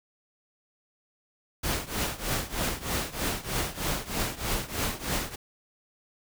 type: noise with tremolo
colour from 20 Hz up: pink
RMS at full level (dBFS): -27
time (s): 1.63-5.36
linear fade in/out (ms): 10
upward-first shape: triangle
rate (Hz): 3.2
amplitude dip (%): 90
effects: none